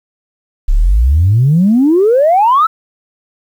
sine exponential sweep, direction up, 31.19 to 1348 Hz, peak -5 dBFS, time 0.68-2.67 s, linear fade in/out 10 ms, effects tanh soft clip ceiling -2 dBFS + 7-bit

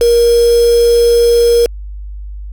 sine tone with quantisation, 471.2 Hz, A#4, 19 cents sharp, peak -6 dBFS, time 0.01-1.66 s, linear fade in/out 2 ms, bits 3, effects added 50 Hz sine -23 dBFS peak until 2.52 s + AAC 64 kbps

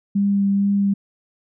sine tone with vibrato, 199.4 Hz, G3, 30 cents sharp, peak -15 dBFS, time 0.15-0.94 s, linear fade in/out 10 ms, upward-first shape sine, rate 2.2 Hz, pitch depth 11 cents each way, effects none

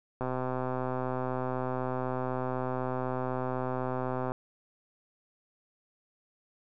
click train, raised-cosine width 1 ms, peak -19 dBFS, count 527, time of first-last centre 0.21-4.319 s, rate 128 Hz, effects none

